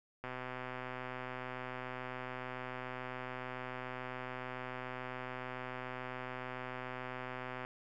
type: click train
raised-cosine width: 0.5 ms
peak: -27 dBFS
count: 942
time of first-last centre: 0.24-7.649 s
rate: 127 Hz
effects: none